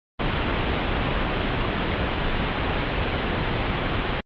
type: low-pass noise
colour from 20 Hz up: pink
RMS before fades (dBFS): -24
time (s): 0.19-4.21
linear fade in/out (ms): 10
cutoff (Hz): 3500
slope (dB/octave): 48
effects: Opus 32 kbps